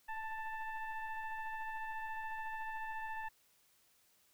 sine tone with frequency modulation, 880 Hz, A5, in tune, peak -39 dBFS, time 0.08-3.29 s, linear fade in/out 10 ms, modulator 887 Hz, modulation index 1.2, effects white hiss -71 dBFS RMS until 4.33 s

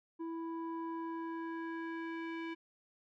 square tone with low-pass filter sweep, 329.6 Hz, E4, in tune, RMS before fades -41 dBFS, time 0.19-2.55 s, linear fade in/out 20 ms, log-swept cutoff 730 to 2500 Hz, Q 2.2, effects none

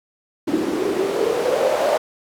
white noise with band-pass filter sweep, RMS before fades -20 dBFS, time 0.47-1.98 s, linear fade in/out 10 ms, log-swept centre 300 to 620 Hz, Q 6.4, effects none

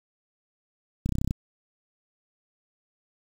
clicks, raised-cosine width 5 ms, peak -14 dBFS, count 9, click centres 1.06 / 1.092 / 1.123 / 1.154 / 1.185 / 1.215 / 1.246 / 1.276 / 1.309 s, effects 7-bit

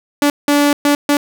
sawtooth tone bursts at uneven times, 289.1 Hz, D4, 27 cents flat, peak -6 dBFS, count 4, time 0.22-0.3 / 0.48-0.73 / 0.85-0.95 / 1.09-1.17 s, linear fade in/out 2 ms, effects none

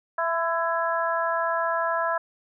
harmonic tone with a mistuned harmonic, 332.3 Hz, E4, 14 cents sharp, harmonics 2 / 3 / 4 / 5, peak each -27 / -27 / -29 / -30 dBFS, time 0.18-2.18 s, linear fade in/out 5 ms, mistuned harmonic 3, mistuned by +21 cents, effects none

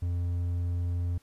triangle tone, 87.31 Hz, F2, in tune, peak -25 dBFS, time 0.02-1.18 s, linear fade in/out 5 ms, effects pink hiss -65 dBFS RMS until 1.22 s + resampled to 32000 Hz

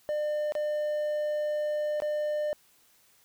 triangle tone with dropouts, 600 Hz, D5, 37 cents sharp, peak -25 dBFS, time 0.09-2.53 s, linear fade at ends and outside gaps 0 ms, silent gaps 0.522-0.552 / 2.002-2.021 s, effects white hiss -63 dBFS RMS until 3.24 s

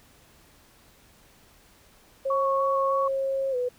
sine tone with pitch glide, 540 to 495.2 Hz, C#5 to B4, -45 to +5 cents, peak -24 dBFS, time 2.25-3.69 s, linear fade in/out 10 ms, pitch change -150 cents, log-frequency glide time 3.51-3.56 s
sine tone with vibrato, 1108.7 Hz, C#6, in tune, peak -24 dBFS, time 2.3-3.08 s, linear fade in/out 5 ms, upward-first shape square, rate 3.3 Hz, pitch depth 13 cents each way
effects pink hiss -57 dBFS RMS until 3.78 s

